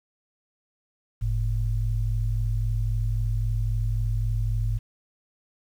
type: tone pair together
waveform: sine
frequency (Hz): 46.25 / 110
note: F#1 / A2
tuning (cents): 0 / 0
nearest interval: octave + minor third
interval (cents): 1500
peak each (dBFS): -25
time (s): 1.21-4.79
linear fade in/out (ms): 20
effects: 9-bit